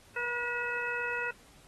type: harmonic tone with a mistuned harmonic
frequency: 481.9 Hz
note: B4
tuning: 43 cents flat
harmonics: 1 / 2 / 3 / 4 / 5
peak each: -39 / -40 / -34 / -39 / -38 dBFS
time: 0.16-1.31 s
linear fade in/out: 5 ms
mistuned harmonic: 5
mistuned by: +120 cents
effects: pink hiss -59 dBFS RMS until 1.67 s + AAC 32 kbps